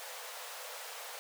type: high-pass noise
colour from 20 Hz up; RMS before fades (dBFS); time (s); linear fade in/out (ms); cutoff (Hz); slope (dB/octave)
pink; -45; 0-1.19; 0; 460; 96
effects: none